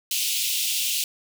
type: high-pass noise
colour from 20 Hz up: pink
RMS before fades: -25 dBFS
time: 0.11-1.04 s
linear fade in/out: 2 ms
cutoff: 2600 Hz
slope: 48 dB/octave
effects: none